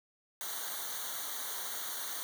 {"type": "noise with comb filter", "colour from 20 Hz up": "white", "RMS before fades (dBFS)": -39, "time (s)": [0.41, 2.23], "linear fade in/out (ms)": 0, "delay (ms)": 0.39, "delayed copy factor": -0.95, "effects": []}